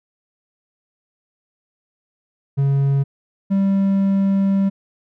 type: tone pair in turn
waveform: triangle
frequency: 138.59 / 195.61 Hz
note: C#3 / G3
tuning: 0 / -3 cents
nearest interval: tritone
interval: 597 cents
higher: second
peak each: -12 dBFS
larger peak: neither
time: 2.57-3.04 / 3.5-4.7 s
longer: second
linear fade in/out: 20 ms
effects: none